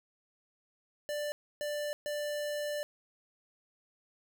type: tone bursts at uneven times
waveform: square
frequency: 590 Hz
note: D5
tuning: 8 cents sharp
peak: -34 dBFS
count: 3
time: 1.09-1.32 / 1.61-1.93 / 2.06-2.83 s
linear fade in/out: 0 ms
effects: none